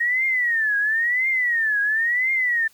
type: tone with vibrato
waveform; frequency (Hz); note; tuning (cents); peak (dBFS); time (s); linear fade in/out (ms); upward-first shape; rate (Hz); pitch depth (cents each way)
sine; 1865; A#6; 0; -18; 0-2.68; 10; triangle; 0.97; 230
effects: white hiss -56 dBFS RMS until 2.73 s